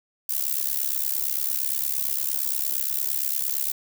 violet noise with amplitude modulation, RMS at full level -22 dBFS, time 0.29-3.72 s, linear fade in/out 5 ms, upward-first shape sine, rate 68.7 Hz, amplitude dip 95%, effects none

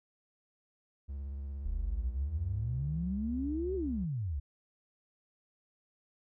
triangle tone with vibrato, 69.3 Hz, C#2, in tune, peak -35 dBFS, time 1.08-4.06 s, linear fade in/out 20 ms, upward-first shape square, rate 17 Hz, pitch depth 48 cents each way
sine exponential two-way sweep, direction up then down, 36.53 to 392 to 64.5 Hz, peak -32 dBFS, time 1.65-4.4 s, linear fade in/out 10 ms, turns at 3.75 s
effects none

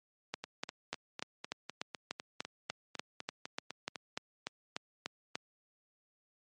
two click trains, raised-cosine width 0.2 ms, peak -18 / -23 dBFS, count 18 / 15, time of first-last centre 0.34-5.355 / 0.44-3.958 s, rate 3.39 / 3.98 Hz, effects high-pass 150 Hz 12 dB/octave + MP3 48 kbps

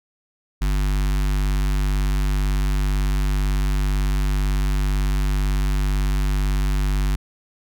square tone with notch filter, 49 Hz, G1, in tune, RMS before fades -20 dBFS, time 0.61-7.16 s, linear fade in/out 10 ms, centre 530 Hz, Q 0.79, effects none

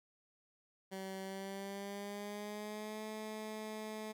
15% pulse tone with pitch glide, 191.4 to 216.1 Hz, G3 to A3, -41 to -31 cents, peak -36 dBFS, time 0.91-4.13 s, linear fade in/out 20 ms, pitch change +210 cents, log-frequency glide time 1.22-3.03 s, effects none

